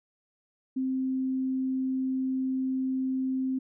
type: tone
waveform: sine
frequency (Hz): 261.6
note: C4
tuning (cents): 0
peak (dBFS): -26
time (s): 0.76-3.59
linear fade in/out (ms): 10
effects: none